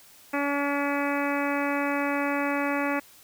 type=harmonic tone; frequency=284.3 Hz; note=C#4; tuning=44 cents sharp; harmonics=1 / 2 / 3 / 4 / 5 / 6 / 7 / 8 / 9; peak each=-28 / -31 / -33 / -34 / -35 / -36 / -36 / -37 / -38 dBFS; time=0.33-3 s; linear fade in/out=10 ms; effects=white hiss -53 dBFS RMS until 3.23 s